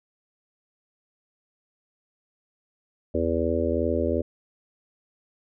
harmonic tone with a mistuned harmonic, 82.6 Hz, E2, 4 cents sharp, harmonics 1 / 3 / 4 / 5 / 6 / 7, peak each -29 / -29 / -29 / -29 / -29 / -29 dBFS, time 3.14-4.22 s, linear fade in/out 10 ms, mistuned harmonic 1, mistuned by -23 cents, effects none

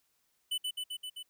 square tone with echo, 2996 Hz, F#7, 21 cents sharp, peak -31 dBFS, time 0.51-0.58 s, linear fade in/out 10 ms, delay 130 ms, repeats 5, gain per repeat -2 dB, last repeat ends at 1.23 s, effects white hiss -75 dBFS RMS until 1.29 s

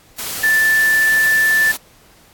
sine tone in noise, 1760 Hz, A6, in tune, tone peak -11 dBFS, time 0.43-1.72 s, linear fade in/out 10 ms, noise white, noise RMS -25 dBFS, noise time 0.18-1.77 s, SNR +11 dB, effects pink hiss -49 dBFS RMS until 2.33 s + AAC 64 kbps

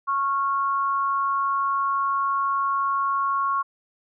sine tone pair together, 1100 / 1385.9 Hz, C#6 / F6, -14 / -14 cents, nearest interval major third, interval 400 cents, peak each -21 / -30 dBFS, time 0.07-3.63 s, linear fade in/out 20 ms, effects none

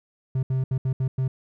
triangle tone bursts at uneven times, 130.81 Hz, C3, in tune, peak -19 dBFS, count 6, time 0.35-0.43 / 0.5-0.64 / 0.71-0.78 / 0.85-0.93 / 1-1.08 / 1.18-1.28 s, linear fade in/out 5 ms, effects none

